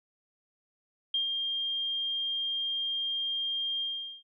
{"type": "tone with ADSR envelope", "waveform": "sine", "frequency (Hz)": 3206, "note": "G7", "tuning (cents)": 38, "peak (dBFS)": -25, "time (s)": [1.14, 4.23], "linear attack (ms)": 4, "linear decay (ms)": 120, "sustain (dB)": -4, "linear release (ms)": 420, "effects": []}